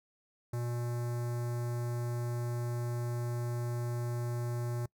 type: tone with notch filter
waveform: square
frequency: 120 Hz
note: B2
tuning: 49 cents flat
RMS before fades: -35 dBFS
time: 0.53-4.86 s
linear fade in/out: 5 ms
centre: 3000 Hz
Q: 0.56
effects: noise-tail reverb RT60 0.1 s tail -24 dB re dry